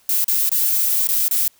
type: noise with dropouts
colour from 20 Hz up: violet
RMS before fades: -18 dBFS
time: 0.09-1.48 s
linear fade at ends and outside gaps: 2 ms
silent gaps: 0.244-0.28 / 0.493-0.516 / 1.073-1.088 / 1.282-1.31 s
effects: white hiss -56 dBFS RMS until 1.59 s